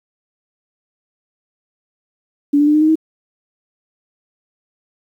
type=tone with pitch steps; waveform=sine; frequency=287.7 / 293.4 / 299.2 / 305.2 / 311.2 / 317.4 Hz; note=D4 / D4 / D4 / D#4 / D#4 / D#4; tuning=-36 / -2 / +32 / -33 / 0 / +35 cents; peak=-9 dBFS; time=2.53-2.956 s; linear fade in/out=10 ms; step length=71 ms; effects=8-bit